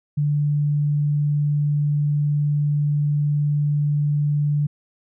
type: tone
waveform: sine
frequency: 146.83 Hz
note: D3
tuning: in tune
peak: -17 dBFS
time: 0.17-4.67 s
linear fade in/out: 10 ms
effects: none